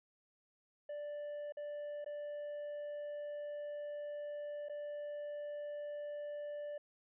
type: tone with dropouts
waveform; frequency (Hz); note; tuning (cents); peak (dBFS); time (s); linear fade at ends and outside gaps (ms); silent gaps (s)
triangle; 587.3; D5; 0; -39; 0.89-6.78; 5; 1.523-1.57 / 2.045-2.061 / 4.686-4.695
effects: resampled to 8000 Hz